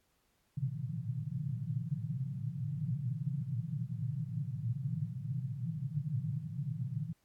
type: band-pass noise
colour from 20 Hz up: pink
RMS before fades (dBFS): -37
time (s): 0.57-7.13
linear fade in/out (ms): 2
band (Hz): 110 to 170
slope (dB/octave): 96
effects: pink hiss -75 dBFS RMS until 7.24 s + AAC 64 kbps